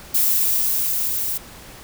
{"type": "noise with level ramp", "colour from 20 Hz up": "violet", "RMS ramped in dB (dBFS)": [-17, -24], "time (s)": [0.14, 1.38], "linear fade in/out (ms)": 10, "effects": ["pink hiss -41 dBFS RMS until 1.83 s"]}